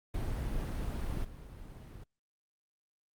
brown noise with level steps, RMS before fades -35 / -47 dBFS, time 0.14-2.04 s, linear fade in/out 5 ms, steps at 1.24 s, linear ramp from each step 10 ms, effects Opus 32 kbps

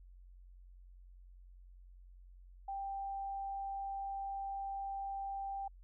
sine tone, 787 Hz, G5, 7 cents sharp, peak -38 dBFS, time 2.68-5.68 s, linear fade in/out 5 ms, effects added 45 Hz sine -54 dBFS peak until 5.83 s

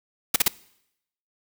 white noise bursts, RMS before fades -18 dBFS, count 3, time 0.34-0.481 s, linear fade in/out 5 ms, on 21 ms, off 39 ms, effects noise-tail reverb RT60 0.8 s tail -22 dB re dry

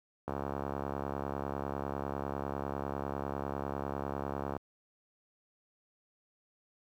click train, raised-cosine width 1 ms, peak -21 dBFS, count 301, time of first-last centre 0.28-4.566 s, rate 70 Hz, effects high-pass 60 Hz 12 dB/octave + 10-bit

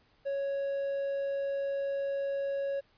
triangle tone, 554.4 Hz, C#5, in tune, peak -28 dBFS, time 0.25-2.81 s, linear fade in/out 20 ms, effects pink hiss -67 dBFS RMS until 2.97 s + resampled to 11025 Hz

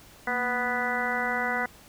harmonic tone with a mistuned harmonic, 246.9 Hz, B3, in tune, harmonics 1 / 2 / 3 / 4 / 5 / 6 / 7 / 8, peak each -36 / -35 / -32 / -35 / -37 / -31 / -37 / -31 dBFS, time 0.27-1.66 s, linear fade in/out 5 ms, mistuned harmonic 1, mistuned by -94 cents, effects pink hiss -52 dBFS RMS until 1.88 s

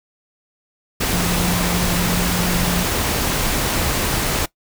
sine tone in noise, 176.7 Hz, F3, 21 cents sharp, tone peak -20 dBFS, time 1.12-2.84 s, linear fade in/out 10 ms, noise pink, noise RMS -20 dBFS, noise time 1-4.46 s, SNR -3 dB, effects noise-tail reverb RT60 0.1 s tail -20 dB re dry

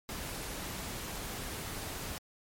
pink noise, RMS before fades -40 dBFS, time 0.09-2.18 s, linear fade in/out 0 ms, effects MP3 64 kbps

